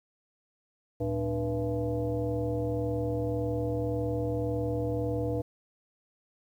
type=tone with frequency modulation; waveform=sine; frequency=299.9 Hz; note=D4; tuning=36 cents sharp; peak=-27 dBFS; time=1-5.42 s; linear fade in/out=10 ms; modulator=186 Hz; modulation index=1.6; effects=10-bit

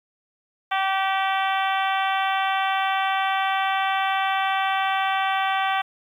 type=harmonic tone; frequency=385.7 Hz; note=G4; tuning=28 cents flat; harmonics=2 / 3 / 4 / 5 / 6 / 7 / 8 / 9; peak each=-23 / -27 / -29 / -31 / -33 / -34 / -35 / -36 dBFS; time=0.71-5.82 s; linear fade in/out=10 ms; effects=9-bit

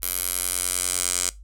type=tone with band-pass filter sweep; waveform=10% pulse; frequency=89.9 Hz; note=F#2; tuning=49 cents flat; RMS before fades=-26 dBFS; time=0.02-1.3 s; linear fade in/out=10 ms; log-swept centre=12000 to 8000 Hz; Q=2.7; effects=noise-tail reverb RT60 0.2 s tail -19 dB re dry + added 50 Hz sine -41 dBFS peak until 1.43 s

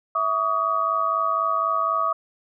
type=tone cluster; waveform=sine; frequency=655 / 1140 / 1244 Hz; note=E5 / C#6 / D#6; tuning=-11 / +48 / -1 cents; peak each=-29 / -23 / -23 dBFS; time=0.15-2.13 s; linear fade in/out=5 ms; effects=none

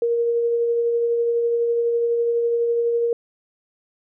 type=tone with tremolo; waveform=sine; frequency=469.2 Hz; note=A#4; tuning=11 cents sharp; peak=-16 dBFS; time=0.02-3.13 s; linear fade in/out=2 ms; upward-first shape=triangle; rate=12 Hz; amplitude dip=30%; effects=none

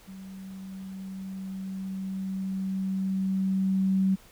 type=tone with level ramp; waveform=sine; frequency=191 Hz; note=G3; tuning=45 cents flat; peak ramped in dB=-40 to -20 dBFS; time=0.07-4.16 s; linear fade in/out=20 ms; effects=pink hiss -55 dBFS RMS until 4.31 s

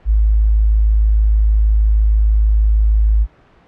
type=tone; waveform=sine; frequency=53.2 Hz; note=G#1; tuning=42 cents sharp; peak=-9 dBFS; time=0.05-3.27 s; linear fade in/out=50 ms; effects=pink hiss -49 dBFS RMS until 3.67 s + low-pass 2000 Hz 12 dB/octave

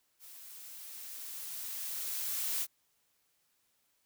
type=noise with level ramp; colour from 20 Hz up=blue; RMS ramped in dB=-52 to -33 dBFS; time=0.19-2.67 s; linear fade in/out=50 ms; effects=white hiss -75 dBFS RMS until 4.05 s

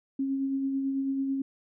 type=tone with tremolo; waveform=sine; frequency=271.1 Hz; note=C#4; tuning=38 cents flat; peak=-25 dBFS; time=0.19-1.42 s; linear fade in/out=5 ms; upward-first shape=sine; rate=9.1 Hz; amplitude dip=30%; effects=none

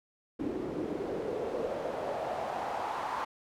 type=noise with band-pass filter sweep; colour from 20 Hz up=pink; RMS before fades=-35 dBFS; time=0.39-3.25 s; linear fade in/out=10 ms; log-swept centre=300 to 1000 Hz; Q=3.3; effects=none

